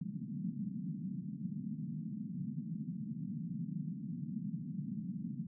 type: band-pass noise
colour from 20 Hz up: pink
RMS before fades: -41 dBFS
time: 0.01-5.47 s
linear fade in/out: 2 ms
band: 150 to 230 Hz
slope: 48 dB/octave
effects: none